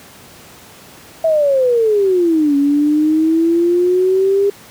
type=exponential two-way sweep; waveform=sine; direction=down then up; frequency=659.3 to 280 to 404.7 Hz; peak=-10 dBFS; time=1.24-4.5 s; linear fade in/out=5 ms; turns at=2.56 s; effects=pink hiss -40 dBFS RMS until 4.7 s + high-pass 100 Hz 12 dB/octave